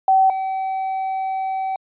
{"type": "tone pair in turn", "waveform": ["sine", "triangle"], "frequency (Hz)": [765, 765], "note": ["G5", "G5"], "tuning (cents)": [-42, -42], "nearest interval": "unison", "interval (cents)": 0, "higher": "neither", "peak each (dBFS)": [-11, -19], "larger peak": "first", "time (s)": [[0.08, 0.3], [0.3, 1.76]], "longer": "second", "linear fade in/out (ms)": 2, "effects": ["resampled to 8000 Hz"]}